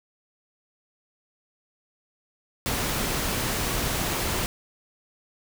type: noise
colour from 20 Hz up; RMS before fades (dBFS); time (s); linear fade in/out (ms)
pink; -27; 2.66-4.46; 0
effects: none